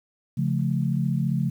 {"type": "chord", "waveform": "sine", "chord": "Db augmented", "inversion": "none", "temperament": "just", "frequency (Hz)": [138.59, 173.24, 216.5], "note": ["Db3", "F3", "A3"], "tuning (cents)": [0, -14, -28], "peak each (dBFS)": [-24, -26, -28], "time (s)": [0.37, 1.5], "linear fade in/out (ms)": 10, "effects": ["9-bit"]}